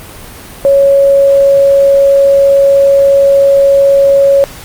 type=tone; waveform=sine; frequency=554.4 Hz; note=C#5; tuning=in tune; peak=-3 dBFS; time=0.65-4.44 s; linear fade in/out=0 ms; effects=pink hiss -30 dBFS RMS until 4.64 s + Opus 32 kbps